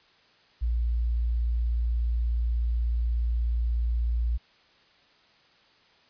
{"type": "tone", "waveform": "sine", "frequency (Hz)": 58.27, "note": "A#1", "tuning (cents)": 0, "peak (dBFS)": -23, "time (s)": [0.61, 4.38], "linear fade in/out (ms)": 20, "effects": ["white hiss -60 dBFS RMS until 6.09 s", "resampled to 11025 Hz"]}